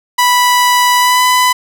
sawtooth tone with pitch glide, 986 to 1000.9 Hz, B5 to B5, -3 to +23 cents, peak -4 dBFS, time 0.18-1.53 s, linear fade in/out 10 ms, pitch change +26 cents, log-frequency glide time 0.97-1.23 s, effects none

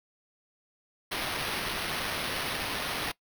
white noise with sample-and-hold, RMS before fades -33 dBFS, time 1.11-3.12 s, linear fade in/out 10 ms, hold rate 7350 Hz, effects noise-tail reverb RT60 0.1 s tail -21 dB re dry

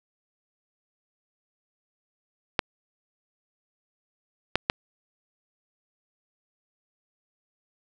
clicks, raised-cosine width 0.3 ms, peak -4 dBFS, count 3, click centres 2.592 / 4.556 / 4.699 s, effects none

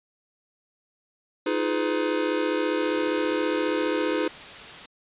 square chord, F half-diminished seventh, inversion third, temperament just, 314.3 / 349.2 / 419.1 / 502.9 Hz, Eb4 / F4 / Ab4 / Cb5, +18 / 0 / +16 / +31 cents, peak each -28 / -31 / -30 / -29 dBFS, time 1.46-4.28 s, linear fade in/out 5 ms
white noise, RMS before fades -40 dBFS, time 2.81-4.86 s, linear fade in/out 5 ms
effects resampled to 8000 Hz

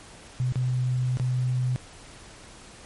sine tone with dropouts, 126.3 Hz, B2, 39 cents sharp, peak -22 dBFS, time 0.4-1.76 s, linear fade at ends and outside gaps 0 ms, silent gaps 0.523-0.557 / 1.171-1.198 s, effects pink hiss -47 dBFS RMS until 2.85 s + MP3 48 kbps

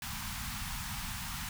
pink band-stop noise, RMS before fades -39 dBFS, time 0.02-1.49 s, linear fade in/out 2 ms, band 230 to 800 Hz, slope 48 dB/octave, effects none

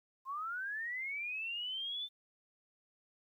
sine linear sweep, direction up, 1036 to 3559 Hz, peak -37 dBFS, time 0.25-2.09 s, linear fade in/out 50 ms, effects 12-bit

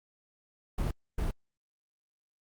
brown noise bursts at uneven times, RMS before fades -30 dBFS, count 2, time 0.78-0.91 / 1.18-1.31 s, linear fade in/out 5 ms, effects Opus 32 kbps

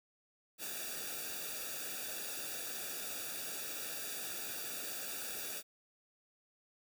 white noise with comb filter, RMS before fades -42 dBFS, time 0.58-5.63 s, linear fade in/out 50 ms, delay 0.96 ms, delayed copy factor -0.9, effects none

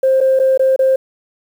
sine tone with dropouts, 528 Hz, C5, 16 cents sharp, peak -8 dBFS, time 0.03-0.96 s, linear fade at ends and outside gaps 5 ms, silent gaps 0.205-0.21 / 0.392-0.398 / 0.576-0.594 / 0.762-0.791 s, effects tanh soft clip ceiling -5 dBFS + 7-bit

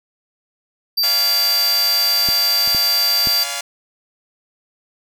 square tone, 4683 Hz, D8, 6 cents flat, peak -15 dBFS, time 0.97-3.44 s, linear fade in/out 10 ms
5% pulse chord, D diminished seventh, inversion none, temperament equal with one note detuned, 572.6 / 698.5 / 830.6 / 987.8 Hz, D5 / F5 / Ab5 / Cb6, -44 / 0 / 0 / 0 cents, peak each -18 / -14 / -18 / -20 dBFS, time 1.03-3.61 s, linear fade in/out 5 ms
clicks, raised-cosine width 3 ms, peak -15 / -24 / -16 / -14 dBFS, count 4, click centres 2.288 / 2.676 / 2.748 / 3.272 s
effects none

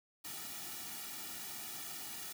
white noise with comb filter, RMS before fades -45 dBFS, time 0.24-2.33 s, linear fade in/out 10 ms, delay 1.9 ms, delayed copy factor -0.95, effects none

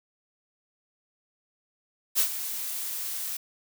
blue noise with ADSR envelope, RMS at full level -21 dBFS, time 2.15-3.37 s, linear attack 41 ms, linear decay 88 ms, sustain -12 dB, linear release 5 ms, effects none

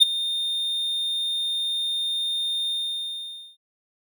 triangle tone with ADSR envelope, 3641 Hz, A#7, 41 cents flat, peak -6 dBFS, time 0-3.57 s, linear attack 24 ms, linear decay 14 ms, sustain -16 dB, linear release 880 ms, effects none

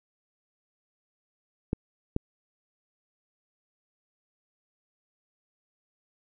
clicks, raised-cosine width 3 ms, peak -13 dBFS, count 2, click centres 1.731 / 2.164 s, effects none

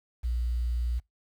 sine tone with quantisation, 59.7 Hz, A#1, 42 cents sharp, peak -26 dBFS, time 0.23-1 s, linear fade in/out 20 ms, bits 9, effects noise-tail reverb RT60 0.2 s tail -25 dB re dry

